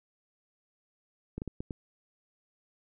clicks, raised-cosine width 3 ms, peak -23 dBFS, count 5, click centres 1.38 / 1.419 / 1.477 / 1.605 / 1.708 s, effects none

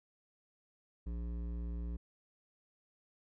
sine tone with hard clipping, 58.27 Hz, A#1, in tune, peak -39 dBFS, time 1.06-1.97 s, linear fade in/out 10 ms, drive 12 dB, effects none

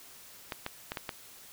clicks, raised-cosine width 0.3 ms, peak -18 dBFS, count 5, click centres 0.522 / 0.664 / 0.919 / 0.972 / 1.092 s, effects white hiss -52 dBFS RMS until 1.52 s

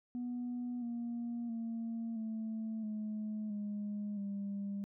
sine tone with pitch steps, 244.5 / 236.4 / 228.7 / 221.1 / 213.8 / 206.8 / 199.98 Hz, B3 / A#3 / A#3 / A3 / A3 / G#3 / G3, -17 / +24 / -33 / +9 / -49 / -7 / +35 cents, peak -35 dBFS, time 0.15-4.84 s, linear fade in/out 0 ms, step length 670 ms, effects tanh soft clip ceiling -34 dBFS

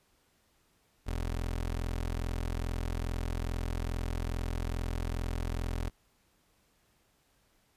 25% pulse tone, 42.38 Hz, E1, 49 cents sharp, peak -28 dBFS, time 1.06-5.9 s, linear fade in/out 20 ms, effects pink hiss -70 dBFS RMS until 7.76 s + resampled to 32000 Hz

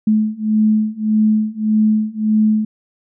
sine beating tone pair, 214.6 / 216.3 Hz, A3 / A3, -43 / -29 cents, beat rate 1.7 Hz, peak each -16 / -15 dBFS, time 0.07-2.65 s, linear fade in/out 5 ms, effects none

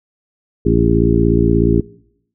harmonic tone with a mistuned harmonic, 56.7 Hz, A#1, 47 cents flat, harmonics 1 / 2 / 3 / 4 / 5 / 6 / 7, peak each -18 / -18 / -18 / -18 / -18 / -18 / -18 dBFS, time 0.65-1.81 s, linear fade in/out 10 ms, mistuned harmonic 7, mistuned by +35 cents, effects noise-tail reverb RT60 0.8 s tail -23 dB re dry

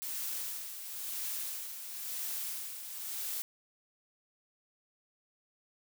blue noise with tremolo, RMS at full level -37 dBFS, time 0.02-3.42 s, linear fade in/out 0 ms, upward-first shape sine, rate 0.98 Hz, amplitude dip 55%, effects none

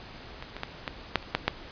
clicks, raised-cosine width 0.3 ms, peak -21 / -21 / -14 / -14 / -6 / -30 / -7 / -6 dBFS, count 8, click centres 0.425 / 0.566 / 0.634 / 0.878 / 1.157 / 1.227 / 1.35 / 1.48 s, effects pink hiss -45 dBFS RMS until 1.71 s + resampled to 11025 Hz

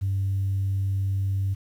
sine tone, 97.3 Hz, G2, 12 cents flat, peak -21 dBFS, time 0.01-1.55 s, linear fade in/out 20 ms, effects tanh soft clip ceiling -19 dBFS + 9-bit

